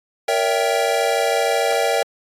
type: chord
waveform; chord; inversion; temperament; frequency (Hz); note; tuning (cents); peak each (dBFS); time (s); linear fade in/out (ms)
square; A# diminished seventh; none; equal with one note detuned; 466.2 / 566 / 659.3 / 784; A#4 / C#5 / E5 / G5; 0 / +36 / 0 / 0; -23; 0.28-2.03; 5
effects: low-pass 12000 Hz 12 dB/octave + AAC 64 kbps